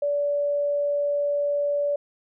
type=tone; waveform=sine; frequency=577 Hz; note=D5; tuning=31 cents flat; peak=-21 dBFS; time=0.02-1.96 s; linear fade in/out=5 ms; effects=none